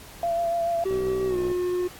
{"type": "tone with vibrato", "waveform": "sine", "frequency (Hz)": 680, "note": "F5", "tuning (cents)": -46, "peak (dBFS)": -22, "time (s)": [0.23, 0.84], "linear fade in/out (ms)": 2, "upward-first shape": "triangle", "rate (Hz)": 6.9, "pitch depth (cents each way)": 24}
{"type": "tone with pitch glide", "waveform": "triangle", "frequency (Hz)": [382.7, 359.1], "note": ["G4", "F4"], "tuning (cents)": [-42, 48], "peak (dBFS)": -21, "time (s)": [0.85, 1.88], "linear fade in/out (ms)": 10, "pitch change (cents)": -110, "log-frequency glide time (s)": [1.27, 1.37]}
{"type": "click train", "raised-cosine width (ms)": 2, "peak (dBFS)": -22, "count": 39, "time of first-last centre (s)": [0.91, 1.516], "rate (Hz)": 62.7}
{"effects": ["pink hiss -45 dBFS RMS until 1.99 s", "AAC 64 kbps"]}